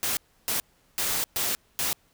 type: noise bursts at uneven times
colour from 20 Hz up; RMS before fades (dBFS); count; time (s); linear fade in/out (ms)
white; -27; 5; 0.03-0.17 / 0.48-0.6 / 0.98-1.24 / 1.36-1.55 / 1.79-1.93; 0
effects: pink hiss -64 dBFS RMS until 2.13 s